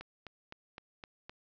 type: click train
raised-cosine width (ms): 0.3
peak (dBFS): -29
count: 6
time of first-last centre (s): 0.01-1.295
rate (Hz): 3.89
effects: resampled to 16000 Hz + 11-bit